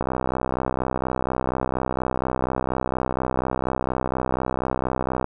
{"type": "click train", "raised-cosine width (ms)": 1, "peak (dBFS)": -9, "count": 337, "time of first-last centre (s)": [0.01, 5.244], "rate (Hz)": 64.2, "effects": []}